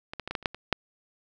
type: clicks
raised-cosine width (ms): 0.3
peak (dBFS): -20 / -18 / -19 / -17 / -12 / -30 / -8 / -24 / -6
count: 9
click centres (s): 0.135 / 0.197 / 0.276 / 0.31 / 0.352 / 0.427 / 0.458 / 0.546 / 0.727
effects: none